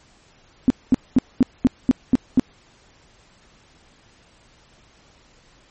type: tone bursts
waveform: sine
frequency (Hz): 255.2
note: C4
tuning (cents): -43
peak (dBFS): -9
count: 8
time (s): 0.68-2.396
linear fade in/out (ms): 0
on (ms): 22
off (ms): 220
effects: pink hiss -54 dBFS RMS until 5.7 s + MP3 32 kbps